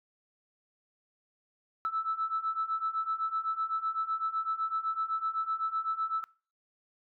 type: beating tone pair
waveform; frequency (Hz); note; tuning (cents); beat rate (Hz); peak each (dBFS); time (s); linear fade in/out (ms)
sine; 1309 / 1316.9; E6 / E6; -13 / -2; 7.9; -33 / -31; 1.85-6.24; 0
effects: noise-tail reverb RT60 0.4 s tail -23 dB re dry + tanh soft clip ceiling -22 dBFS

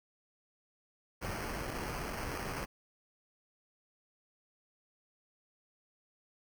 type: noise with sample-and-hold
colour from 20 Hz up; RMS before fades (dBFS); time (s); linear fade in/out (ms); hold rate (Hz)
pink; -39; 1.21-2.66; 20; 3675
effects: none

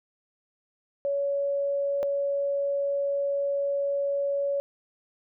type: tone pair in turn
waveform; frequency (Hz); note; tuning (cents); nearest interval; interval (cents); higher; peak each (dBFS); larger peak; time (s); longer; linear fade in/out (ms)
sine; 562 / 562; C#5 / C#5; +24 / +24; unison; 0; neither; -24; neither; 1.05-2.03 / 2.03-4.6; second; 0
effects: none

